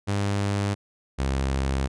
sawtooth tone pair in turn, 100.6 / 67.14 Hz, G2 / C2, +45 / +45 cents, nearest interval perfect fifth, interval 700 cents, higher first, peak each -19 dBFS, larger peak neither, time 0.07-0.75 / 1.18-1.88 s, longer second, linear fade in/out 20 ms, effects resampled to 22050 Hz

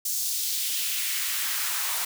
white noise with high-pass filter sweep, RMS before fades -28 dBFS, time 0.05-2.05 s, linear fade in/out 5 ms, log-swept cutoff 6100 to 820 Hz, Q 1.3, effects none

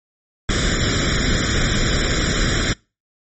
pink noise with comb filter, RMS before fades -18 dBFS, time 0.49-2.73 s, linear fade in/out 2 ms, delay 0.56 ms, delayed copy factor +0.95, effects noise-tail reverb RT60 0.3 s tail -26 dB re dry + MP3 32 kbps

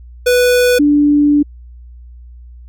square / sine tone pair in turn, 493.3 / 292.2 Hz, B4 / D4, -2 / -9 cents, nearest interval major sixth, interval 907 cents, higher first, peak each -9 / -7 dBFS, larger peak second, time 0.26-0.79 / 0.79-1.43 s, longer second, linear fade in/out 10 ms, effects added 60 Hz sine -33 dBFS peak until 2.68 s

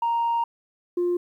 sine tone pair in turn, 932.3 / 352.4 Hz, A#5 / F4, 0 / +16 cents, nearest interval octave + perfect fourth, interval 1684 cents, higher first, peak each -19 dBFS, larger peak neither, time 0.02-0.44 / 0.97-1.17 s, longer first, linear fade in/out 5 ms, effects tanh soft clip ceiling -18 dBFS + 10-bit

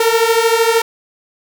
sawtooth beating tone pair, 450.1 / 463.1 Hz, A4 / A#4, +39 / -11 cents, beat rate 13 Hz, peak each -10 dBFS, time 0-0.82 s, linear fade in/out 5 ms, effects none

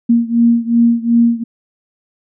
sine beating tone pair, 233.1 / 235.8 Hz, A#3 / A#3, 0 / +20 cents, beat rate 2.7 Hz, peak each -11 / -13 dBFS, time 0.09-1.44 s, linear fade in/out 10 ms, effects none

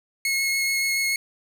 sawtooth tone with vibrato, 2173 Hz, C#7, 35 cents flat, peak -18 dBFS, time 0.25-1.16 s, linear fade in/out 2 ms, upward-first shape sine, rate 7 Hz, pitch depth 9 cents each way, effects 9-bit

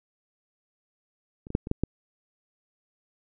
clicks, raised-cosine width 3 ms, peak -29 / -22 / -8 / -22 / -11 / -11 dBFS, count 6, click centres 1.469 / 1.504 / 1.551 / 1.671 / 1.714 / 1.836 s, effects none

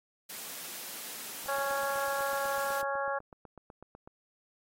white high-pass noise, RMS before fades -42 dBFS, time 0.29-2.82 s, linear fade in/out 10 ms, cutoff 160 Hz, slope 24 dB/octave
click train, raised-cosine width 1 ms, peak -34 dBFS, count 22, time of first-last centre 1.46-4.075 s, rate 8.03 Hz
harmonic tone, 277 Hz, C#4, 1 cent flat, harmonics 2 / 3 / 4 / 5 / 6, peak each -34 / -36 / -37 / -38 / -39 dBFS, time 1.48-3.19 s, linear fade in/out 10 ms
effects AAC 48 kbps

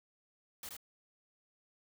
white noise with echo, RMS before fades -45 dBFS, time 0.63-0.69 s, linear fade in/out 2 ms, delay 77 ms, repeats 1, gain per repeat -2 dB, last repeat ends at 0.767 s, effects none

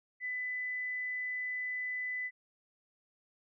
sine tone, 2000 Hz, B6, 21 cents sharp, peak -34 dBFS, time 0.2-2.31 s, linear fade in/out 50 ms, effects none

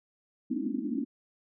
white band-pass noise, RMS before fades -32 dBFS, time 0.5-1.05 s, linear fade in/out 10 ms, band 210 to 320 Hz, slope 96 dB/octave, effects none

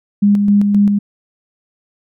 sine tone with tremolo, 203.5 Hz, G#3, 35 cents flat, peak -7 dBFS, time 0.22-0.99 s, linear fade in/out 10 ms, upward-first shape square, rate 3.8 Hz, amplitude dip 35%, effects none

